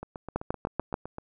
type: two click trains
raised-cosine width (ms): 1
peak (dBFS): -13 / -23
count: 5 / 10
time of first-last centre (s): 0.36-0.941 / 0.03-1.184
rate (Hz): 6.88 / 7.8
effects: none